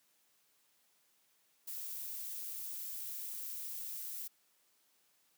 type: noise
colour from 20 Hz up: violet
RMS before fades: -43 dBFS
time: 1.67-4.28 s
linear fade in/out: 10 ms
effects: white hiss -73 dBFS RMS until 5.37 s + high-pass 150 Hz 12 dB/octave